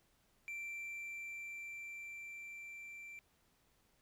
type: tone with level ramp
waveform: triangle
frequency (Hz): 2349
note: D7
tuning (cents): 0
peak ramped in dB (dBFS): -40 to -47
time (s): 0.48-3.19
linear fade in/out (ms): 0
effects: pink hiss -74 dBFS RMS until 4.01 s